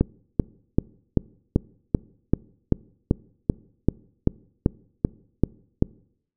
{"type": "click train", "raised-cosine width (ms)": 3, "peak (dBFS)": -4, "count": 16, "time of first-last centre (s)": [0.01, 5.824], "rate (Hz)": 2.58, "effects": ["noise-tail reverb RT60 0.7 s tail -24 dB re dry"]}